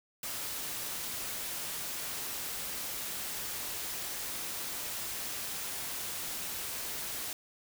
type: noise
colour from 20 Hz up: white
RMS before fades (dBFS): -38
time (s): 0.23-7.33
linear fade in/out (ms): 2
effects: none